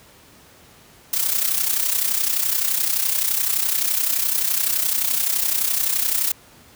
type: noise with amplitude modulation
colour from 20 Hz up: blue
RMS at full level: -18 dBFS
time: 1.13-6.32 s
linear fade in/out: 5 ms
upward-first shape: sine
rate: 31.7 Hz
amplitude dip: 65%
effects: pink hiss -49 dBFS RMS until 6.75 s + high-pass 60 Hz 12 dB/octave